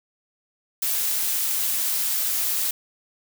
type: noise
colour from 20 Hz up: blue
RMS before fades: -24 dBFS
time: 0.82-2.71 s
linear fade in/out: 5 ms
effects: none